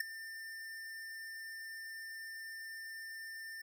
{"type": "tone with ADSR envelope", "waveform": "square", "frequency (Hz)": 1796, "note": "A6", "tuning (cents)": 35, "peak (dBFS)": -29, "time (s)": [0, 3.62], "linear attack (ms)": 6, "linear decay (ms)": 8, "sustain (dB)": -16, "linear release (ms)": 8, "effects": []}